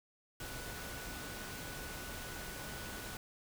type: tone in noise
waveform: sine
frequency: 1480 Hz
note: F#6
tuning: in tune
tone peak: -51 dBFS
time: 0.4-3.17 s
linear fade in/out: 2 ms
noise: pink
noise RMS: -45 dBFS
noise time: 0.4-3.17 s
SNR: -9 dB
effects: none